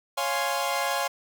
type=chord; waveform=sawtooth; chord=Db major seventh; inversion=none; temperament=equal; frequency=554.4 / 698.5 / 830.6 / 1046.5 Hz; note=Db5 / F5 / Ab5 / C6; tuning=0 / 0 / 0 / 0 cents; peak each=-27 dBFS; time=0.17-1.08 s; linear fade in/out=10 ms; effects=none